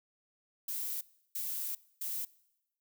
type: noise bursts at uneven times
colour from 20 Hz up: violet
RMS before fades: -37 dBFS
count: 3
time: 0.68-1.01 / 1.35-1.75 / 2.01-2.25 s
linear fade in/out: 5 ms
effects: noise-tail reverb RT60 0.9 s tail -22 dB re dry